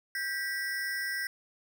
square ring-modulated tone, 1766 Hz, A6, 6 cents sharp, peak -29 dBFS, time 0.15-1.27 s, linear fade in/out 2 ms, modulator 179 Hz, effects none

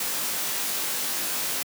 white noise with comb filter, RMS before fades -28 dBFS, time 0-1.63 s, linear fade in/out 5 ms, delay 20 ms, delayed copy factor +0.8, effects high-pass 150 Hz 12 dB/octave

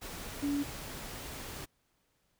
sine tone in noise, 285.5 Hz, D4, 49 cents flat, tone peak -29 dBFS, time 0.42-0.64 s, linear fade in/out 20 ms, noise pink, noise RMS -43 dBFS, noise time 0.01-1.66 s, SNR +11 dB, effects pink hiss -75 dBFS RMS until 2.39 s

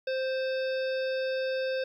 harmonic tone with a mistuned harmonic, 523.3 Hz, C5, in tune, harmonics 1 / 3 / 5 / 7 / 9 / 10, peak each -28 / -38 / -42 / -45 / -47 / -48 dBFS, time 0.07-1.84 s, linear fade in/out 5 ms, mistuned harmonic 9, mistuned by -37 cents, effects 11-bit

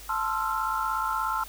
sine chord, F major seventh, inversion first, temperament equal with one note detuned, 880 / 1046.5 / 1318.5 / 1375.3 Hz, A5 / C6 / E6 / F6, 0 / 0 / 0 / -27 cents, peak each -31 dBFS, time 0.09-1.44 s, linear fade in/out 5 ms, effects added 50 Hz sine -46 dBFS peak until 1.48 s + white hiss -46 dBFS RMS until 1.48 s

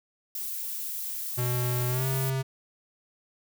violet noise, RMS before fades -34 dBFS, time 0.35-2.3 s, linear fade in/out 2 ms
square tone with pitch glide, 123.47 to 133.1 Hz, B2 to C3, 0 to +30 cents, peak -27 dBFS, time 1.37-2.43 s, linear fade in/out 20 ms, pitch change +130 cents, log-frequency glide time 1.88-2.08 s
effects none

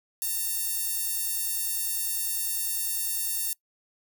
sawtooth tone with high-pass filter, 910 Hz, A#5, 42 cents flat, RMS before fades -29 dBFS, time 0.22-3.53 s, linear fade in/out 0 ms, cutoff 11000 Hz, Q 0.78, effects noise-tail reverb RT60 0.1 s tail -22 dB re dry

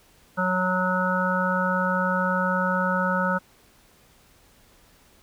harmonic tone, 183.9 Hz, F#3, 10 cents flat, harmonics 1 / 3 / 5 / 7 / 8, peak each -26 / -28 / -29 / -27 / -27 dBFS, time 0.37-3.39 s, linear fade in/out 20 ms, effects pink hiss -57 dBFS RMS until 5.22 s

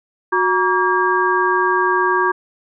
sine tone cluster, 365.8 / 946 / 1145 / 1618 Hz, F#4 / A#5 / D6 / G#6, -20 / +25 / -44 / -46 cents, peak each -19 dBFS, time 0.32-2.32 s, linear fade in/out 10 ms, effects none

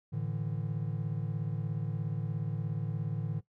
triangle chord, A suspended fourth, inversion none, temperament equal with one note detuned, 110 / 146.83 / 163.77 Hz, A2 / D3 / E3, 0 / 0 / -11 cents, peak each -34 / -33 / -36 dBFS, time 0.12-3.41 s, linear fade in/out 20 ms, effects noise-tail reverb RT60 0.1 s tail -17 dB re dry

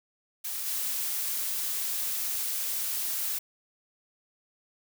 blue noise with level steps, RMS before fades -34 / -31 dBFS, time 0.44-3.39 s, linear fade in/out 10 ms, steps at 0.66 s, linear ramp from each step 2 ms, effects none

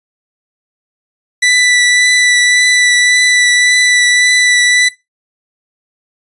sawtooth tone with vibrato, 1975.5 Hz, B6, in tune, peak -4 dBFS, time 1.42-4.89 s, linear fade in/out 10 ms, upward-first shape triangle, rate 1.8 Hz, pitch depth 13 cents each way, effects noise-tail reverb RT60 0.2 s tail -17 dB re dry + resampled to 24000 Hz

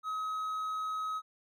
triangle tone, 1273 Hz, D#6, 39 cents sharp, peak -31 dBFS, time 0.03-1.22 s, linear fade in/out 50 ms, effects none

